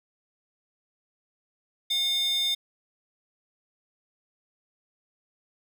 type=tone with high-pass filter; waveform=square; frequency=722 Hz; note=F#5; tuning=43 cents flat; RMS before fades=-26 dBFS; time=1.9-2.55 s; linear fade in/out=10 ms; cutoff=3400 Hz; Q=8.4; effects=none